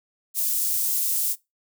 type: high-pass noise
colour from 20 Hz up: white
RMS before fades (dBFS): -24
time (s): 0.34-1.36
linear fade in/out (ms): 50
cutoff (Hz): 8300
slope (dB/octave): 12
effects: noise-tail reverb RT60 0.2 s tail -21 dB re dry